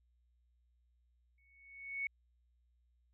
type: tone with exponential growth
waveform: sine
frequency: 2217 Hz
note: C#7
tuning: in tune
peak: -33 dBFS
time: 1.38-2.07 s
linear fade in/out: 2 ms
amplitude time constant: 150 ms
effects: added 60 Hz sine -70 dBFS peak until 3.13 s